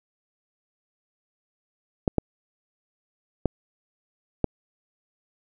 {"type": "clicks", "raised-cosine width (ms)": 2, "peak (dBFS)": -7, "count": 4, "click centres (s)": [2.078, 2.183, 3.457, 4.443], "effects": []}